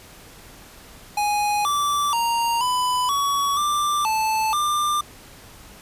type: tone with pitch steps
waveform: square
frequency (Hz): 830 / 1164 / 932 / 998 / 1127 / 1181 / 876 / 1192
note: G#5 / D6 / A#5 / B5 / C#6 / D6 / A5 / D6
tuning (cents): -1 / -16 / -1 / +18 / +28 / +9 / -8 / +25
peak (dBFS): -20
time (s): 1.17-5.01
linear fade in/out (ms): 5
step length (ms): 480
effects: pink hiss -45 dBFS RMS until 5.81 s + resampled to 32000 Hz